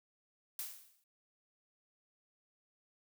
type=noise with exponential decay; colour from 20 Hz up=blue; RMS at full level=-39 dBFS; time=0.59-1.04 s; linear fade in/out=2 ms; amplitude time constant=97 ms; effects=none